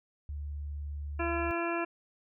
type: tone with vibrato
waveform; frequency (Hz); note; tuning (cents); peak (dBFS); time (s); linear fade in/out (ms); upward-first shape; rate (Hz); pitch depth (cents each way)
sine; 72.8; D2; -15; -35; 0.29-1.51; 0; sine; 20; 31
type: harmonic tone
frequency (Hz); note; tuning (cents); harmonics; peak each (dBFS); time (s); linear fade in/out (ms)
339.4; F4; -49; 1 / 2 / 3 / 4 / 5 / 7 / 8; -33 / -36 / -38 / -39 / -40 / -41 / -42; 1.19-1.85; 10
effects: none